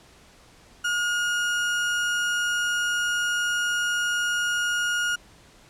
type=tone; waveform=35% pulse; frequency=1432 Hz; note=F6; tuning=43 cents sharp; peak=-21 dBFS; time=0.84-5.16 s; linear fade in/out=10 ms; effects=pink hiss -53 dBFS RMS until 5.69 s + low-pass 9000 Hz 12 dB/octave